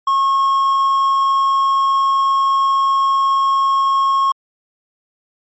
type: tone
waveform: triangle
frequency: 1088 Hz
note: C#6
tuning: 33 cents flat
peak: -10 dBFS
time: 0.07-4.32 s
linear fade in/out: 5 ms
effects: MP3 32 kbps